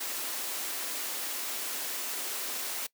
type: high-pass noise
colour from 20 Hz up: white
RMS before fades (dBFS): -35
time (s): 0-2.87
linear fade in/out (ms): 10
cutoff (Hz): 240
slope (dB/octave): 48
effects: noise-tail reverb RT60 0.1 s tail -21 dB re dry